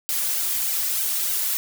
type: noise with flanger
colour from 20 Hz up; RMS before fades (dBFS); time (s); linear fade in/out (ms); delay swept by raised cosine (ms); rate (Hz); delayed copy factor
blue; -24; 0.09-1.57; 0; 1.3 to 3.5; 3.3; +0.8
effects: none